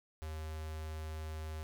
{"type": "tone with notch filter", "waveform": "square", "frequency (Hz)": 78.4, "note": "D#2", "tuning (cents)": 14, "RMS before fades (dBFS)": -42, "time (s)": [0.22, 1.63], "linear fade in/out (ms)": 0, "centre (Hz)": 210, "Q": 1.5, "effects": []}